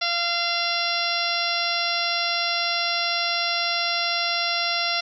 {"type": "harmonic tone", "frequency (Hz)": 689, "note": "F5", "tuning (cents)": -24, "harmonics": [1, 2, 3, 4, 5, 6, 7, 8], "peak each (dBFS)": [-30, -30, -30, -30, -30, -30, -30, -30], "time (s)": [0.01, 5.01], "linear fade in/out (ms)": 10, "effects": []}